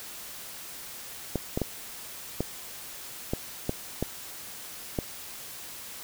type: clicks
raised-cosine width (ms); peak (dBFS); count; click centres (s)
2; -13; 8; 1.357 / 1.575 / 1.617 / 2.406 / 3.335 / 3.694 / 4.026 / 4.988
effects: white hiss -42 dBFS RMS until 6.03 s